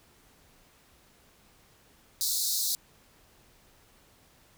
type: high-pass noise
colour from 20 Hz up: pink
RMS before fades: -29 dBFS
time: 2.21-2.75 s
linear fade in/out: 0 ms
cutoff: 3800 Hz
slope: 96 dB/octave
effects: pink hiss -61 dBFS RMS until 4.57 s